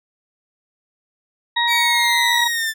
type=harmonic tone; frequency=945 Hz; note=A#5; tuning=23 cents sharp; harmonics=1 / 2 / 4; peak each=-20 / -20 / -20 dBFS; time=1.56-2.48 s; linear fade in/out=10 ms
type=linear sweep; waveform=sawtooth; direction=down; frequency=2306 to 1757 Hz; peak=-16 dBFS; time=1.67-2.74 s; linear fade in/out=50 ms
effects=none